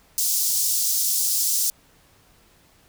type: high-pass noise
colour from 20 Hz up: pink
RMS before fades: -22 dBFS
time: 0.18-1.7 s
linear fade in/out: 0 ms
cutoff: 5400 Hz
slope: 24 dB/octave
effects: pink hiss -57 dBFS RMS until 2.88 s